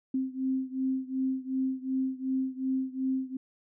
sine beating tone pair, 261.6 / 264.3 Hz, C4 / C4, 0 / +18 cents, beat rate 2.7 Hz, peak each -30 / -32 dBFS, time 0.14-3.37 s, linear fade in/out 5 ms, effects none

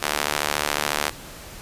sawtooth tone with high-pass filter, 74 Hz, D2, 14 cents sharp, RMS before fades -25 dBFS, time 0.02-1.1 s, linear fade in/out 10 ms, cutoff 750 Hz, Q 0.52, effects pink hiss -40 dBFS RMS until 1.61 s + resampled to 32000 Hz

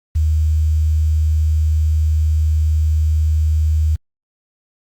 sine tone with quantisation, 77.78 Hz, D#2, in tune, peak -12 dBFS, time 0.15-3.96 s, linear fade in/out 10 ms, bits 7, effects Opus 48 kbps

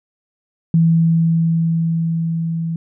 sine tone with level ramp, 164.81 Hz, E3, in tune, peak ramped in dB -9 to -19 dBFS, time 0.74-2.76 s, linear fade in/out 2 ms, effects none

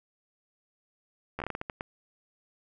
slowing click train, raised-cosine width 0.5 ms, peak -19 dBFS, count 10, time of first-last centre 1.39-1.809 s, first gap 12 ms, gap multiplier 1.32, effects none

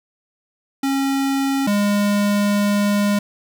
square tone pair in turn, 272.9 / 204.4 Hz, C#4 / G#3, -27 / -27 cents, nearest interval perfect fourth, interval 500 cents, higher first, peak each -18 / -16 dBFS, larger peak second, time 0.83-1.67 / 1.67-3.19 s, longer second, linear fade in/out 5 ms, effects none

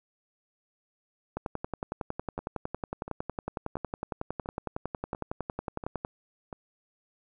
two click trains, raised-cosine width 1 ms, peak -24 / -18 dBFS, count 7 / 52, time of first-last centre 2.39-6.528 / 1.37-6.049 s, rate 1.45 / 10.9 Hz, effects none

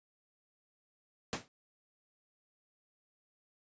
pink noise with exponential decay, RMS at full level -32 dBFS, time 1.33-1.48 s, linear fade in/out 0 ms, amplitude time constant 32 ms, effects high-pass 100 Hz 12 dB/octave + resampled to 16000 Hz

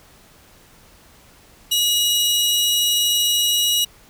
sawtooth tone pair together, 2898 / 3871 Hz, F#7 / B7, -37 / -35 cents, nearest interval perfect fourth, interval 502 cents, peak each -14 / -19 dBFS, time 1.71-3.85 s, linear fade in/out 10 ms, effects pink hiss -50 dBFS RMS until 4.09 s

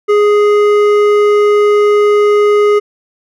sine tone with hard clipping, 415.3 Hz, G#4, in tune, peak -8 dBFS, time 0.08-2.8 s, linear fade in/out 20 ms, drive 10 dB, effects none

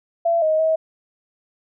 sine tone with pitch steps, 675 / 627 / 639 Hz, E5 / D#5 / D#5, +41 / +13 / +46 cents, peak -15 dBFS, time 0.25-0.76 s, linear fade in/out 10 ms, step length 170 ms, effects none

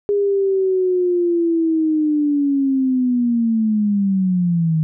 sine linear sweep, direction down, 409.6 to 155.56 Hz, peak -14 dBFS, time 0.09-4.83 s, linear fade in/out 0 ms, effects none

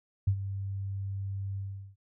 sine tone with ADSR envelope, 98 Hz, G2, in tune, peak -20 dBFS, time 0.27-1.96 s, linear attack 8 ms, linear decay 74 ms, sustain -12 dB, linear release 390 ms, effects none

